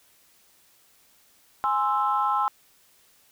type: chord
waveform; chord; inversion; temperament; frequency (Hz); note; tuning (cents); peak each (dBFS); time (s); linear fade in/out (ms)
sine; Ab augmented; none; equal; 830.6 / 1046.5 / 1318.5; Ab5 / C6 / E6; 0 / 0 / 0; -25; 1.64-2.48; 0
effects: tanh soft clip ceiling -12 dBFS + white hiss -60 dBFS RMS until 3.31 s